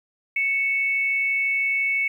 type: tone pair together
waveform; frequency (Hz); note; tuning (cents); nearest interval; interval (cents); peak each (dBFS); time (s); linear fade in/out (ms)
sine; 2217 / 2637; C#7 / E7; 0 / 0; minor third; 300; -20 / -31; 0.36-2.08; 5
effects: 9-bit